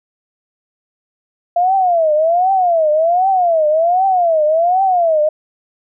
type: tone with vibrato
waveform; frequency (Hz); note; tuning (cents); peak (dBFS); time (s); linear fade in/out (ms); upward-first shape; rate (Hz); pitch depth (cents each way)
sine; 684; F5; -36; -10; 1.56-5.29; 5; triangle; 1.3; 240
effects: none